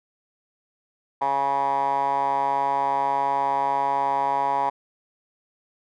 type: tone with band-pass filter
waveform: 10% pulse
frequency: 138.59 Hz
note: C#3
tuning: in tune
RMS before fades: -23 dBFS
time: 1.21-4.7 s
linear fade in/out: 10 ms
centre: 920 Hz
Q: 8.2
effects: none